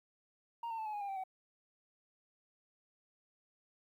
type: tone with pitch steps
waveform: sine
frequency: 932.3 / 904.7 / 877.9 / 852 / 826.8 / 802.3 / 778.6 / 755.5 Hz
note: A#5 / A5 / A5 / G#5 / G#5 / G5 / G5 / F#5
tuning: 0 / +48 / -4 / +44 / -8 / +40 / -12 / +36 cents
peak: -35 dBFS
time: 0.63-1.238 s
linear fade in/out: 5 ms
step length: 76 ms
effects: tanh soft clip ceiling -37 dBFS + 12-bit